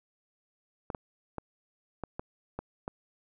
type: clicks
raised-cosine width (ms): 1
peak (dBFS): -21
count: 7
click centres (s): 0.902 / 0.948 / 1.383 / 2.037 / 2.195 / 2.59 / 2.879
effects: none